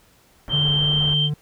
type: low-pass noise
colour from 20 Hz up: pink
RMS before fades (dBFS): -34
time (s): 0.48-1.14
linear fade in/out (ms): 0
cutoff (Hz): 1700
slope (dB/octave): 24
type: tone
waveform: sine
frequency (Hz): 3136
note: G7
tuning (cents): 0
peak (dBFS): -18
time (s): 0.49-1.3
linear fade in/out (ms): 50
type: tone with pitch glide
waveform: triangle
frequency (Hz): 146.83 to 148.62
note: D3 to D3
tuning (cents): 0 to +21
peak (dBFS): -19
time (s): 0.53-1.34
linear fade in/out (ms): 5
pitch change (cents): +21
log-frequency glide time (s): 0.74-0.92
effects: pink hiss -56 dBFS RMS until 1.41 s